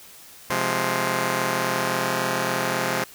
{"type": "chord", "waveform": "5% pulse", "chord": "F minor", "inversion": "second", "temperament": "just", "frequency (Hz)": [130.96, 174.61, 209.5], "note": ["C3", "F3", "Ab3"], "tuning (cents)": [2, 0, 15], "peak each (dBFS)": -16, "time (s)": [0.5, 3.04], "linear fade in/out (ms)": 2, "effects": ["white hiss -46 dBFS RMS until 3.14 s"]}